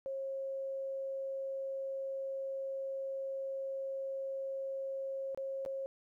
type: tone with dropouts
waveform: sine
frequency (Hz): 540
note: C#5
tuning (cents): -45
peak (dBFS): -36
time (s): 0.06-5.86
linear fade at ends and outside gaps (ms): 0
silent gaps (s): 5.347-5.375 / 5.651-5.661
effects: 13-bit